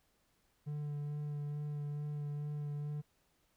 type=tone with vibrato; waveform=triangle; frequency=147.1 Hz; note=D3; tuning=3 cents sharp; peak=-35 dBFS; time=0.66-3.02 s; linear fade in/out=20 ms; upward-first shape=sine; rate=2.3 Hz; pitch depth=15 cents each way; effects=pink hiss -75 dBFS RMS until 3.56 s